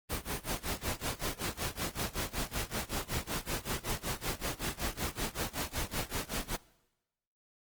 pink noise with tremolo, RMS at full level -33 dBFS, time 0.09-6.57 s, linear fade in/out 20 ms, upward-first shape sine, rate 5.3 Hz, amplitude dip 95%, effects noise-tail reverb RT60 1.0 s tail -22 dB re dry + Opus 24 kbps

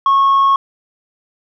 triangle tone with tanh clipping, 1096 Hz, C#6, 20 cents flat, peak -9 dBFS, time 0.06-0.56 s, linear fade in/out 2 ms, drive 6 dB, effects none

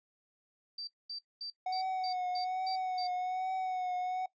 sine tone bursts, 4664 Hz, D8, 13 cents flat, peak -38 dBFS, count 8, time 0.78-3.072 s, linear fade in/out 5 ms, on 94 ms, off 220 ms
triangle tone with vibrato, 740 Hz, F#5, in tune, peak -30 dBFS, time 1.66-4.26 s, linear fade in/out 5 ms, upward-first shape triangle, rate 1.2 Hz, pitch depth 39 cents each way
effects noise-tail reverb RT60 0.1 s tail -19 dB re dry + resampled to 16000 Hz

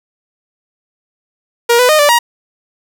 sawtooth tone with pitch steps, 472.2 / 497.5 / 615 / 584 / 948 Hz, A#4 / B4 / D#5 / D5 / A#5, +22 / +13 / -20 / -10 / +29 cents, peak -3 dBFS, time 1.69-2.19 s, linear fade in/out 10 ms, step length 100 ms, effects none

